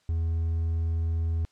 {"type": "tone with hard clipping", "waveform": "triangle", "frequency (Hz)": 82.41, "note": "E2", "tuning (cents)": 0, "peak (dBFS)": -25, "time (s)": [0.09, 1.45], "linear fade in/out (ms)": 0, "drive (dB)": 5, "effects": ["white hiss -67 dBFS RMS until 1.51 s", "low-pass 6000 Hz 12 dB/octave"]}